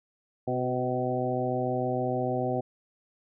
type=harmonic tone with a mistuned harmonic; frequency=126.5 Hz; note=B2; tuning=42 cents sharp; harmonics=1 / 2 / 3 / 4 / 5 / 6; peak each=-33 / -33 / -33 / -33 / -33 / -33 dBFS; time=0.47-2.61 s; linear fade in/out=10 ms; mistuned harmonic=3; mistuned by=-31 cents; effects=none